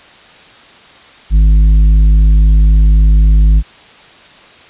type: tone with tanh clipping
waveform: sine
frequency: 51.91 Hz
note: G#1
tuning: in tune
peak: -5 dBFS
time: 1.3-3.63 s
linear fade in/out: 50 ms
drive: 7 dB
effects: white hiss -39 dBFS RMS until 4.69 s + resampled to 8000 Hz